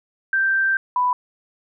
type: tone pair in turn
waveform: sine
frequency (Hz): 1568 / 992.1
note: G6 / B5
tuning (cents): 0 / +8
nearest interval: minor sixth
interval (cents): 792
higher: first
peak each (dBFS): -16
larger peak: neither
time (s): 0.33-0.77 / 0.96-1.13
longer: first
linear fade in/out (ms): 2
effects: none